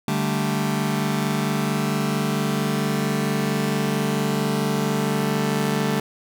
sawtooth chord, D suspended fourth, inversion none, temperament just, 146.83 / 195.78 / 220.2 Hz, D3 / G3 / A3, 0 / -2 / +2 cents, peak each -21 dBFS, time 0.08-6 s, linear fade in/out 2 ms, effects none

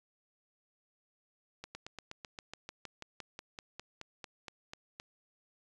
slowing click train, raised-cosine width 0.2 ms, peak -26 dBFS, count 20, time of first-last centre 1.64-4.999 s, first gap 110 ms, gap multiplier 1.05, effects resampled to 24000 Hz

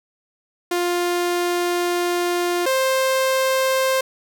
sawtooth tone pair in turn, 351.3 / 526.4 Hz, F4 / C5, +10 / +10 cents, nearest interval perfect fifth, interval 700 cents, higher second, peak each -15 / -13 dBFS, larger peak second, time 0.71-2.66 / 2.66-4.01 s, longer first, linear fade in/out 5 ms, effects none

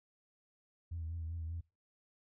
sine tone with vibrato, 82.41 Hz, E2, in tune, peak -37 dBFS, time 0.91-1.61 s, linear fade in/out 10 ms, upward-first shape triangle, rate 5.1 Hz, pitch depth 61 cents each way, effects noise-tail reverb RT60 0.3 s tail -26 dB re dry + tanh soft clip ceiling -34 dBFS

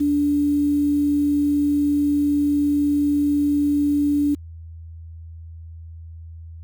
sine tone with quantisation, 289.9 Hz, D4, 22 cents flat, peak -16 dBFS, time 0-4.35 s, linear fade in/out 10 ms, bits 7, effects added 82 Hz sine -35 dBFS peak until 6.63 s

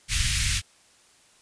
pink band-stop noise, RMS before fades -24 dBFS, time 0.08-0.62 s, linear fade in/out 50 ms, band 130 to 1900 Hz, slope 24 dB/octave, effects white hiss -58 dBFS RMS until 1.41 s + resampled to 22050 Hz

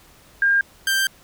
sine / sawtooth tone pair in turn, 1607 / 1575.7 Hz, G6 / G6, +43 / +9 cents, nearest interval unison, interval 34 cents, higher first, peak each -14 dBFS, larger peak neither, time 0.42-0.61 / 0.87-1.07 s, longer second, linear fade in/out 2 ms, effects pink hiss -51 dBFS RMS until 1.23 s

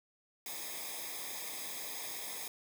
white noise with comb filter, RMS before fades -42 dBFS, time 0.46-2.48 s, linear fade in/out 2 ms, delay 0.69 ms, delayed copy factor -0.85, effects none

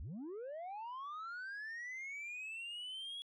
sine linear sweep, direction up, 49.73 to 3357 Hz, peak -40 dBFS, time 0-3.22 s, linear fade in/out 0 ms, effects tanh soft clip ceiling -42 dBFS

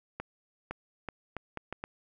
accelerating click train, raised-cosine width 0.5 ms, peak -21 dBFS, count 7, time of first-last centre 0.2-1.839 s, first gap 510 ms, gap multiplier 0.74, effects none

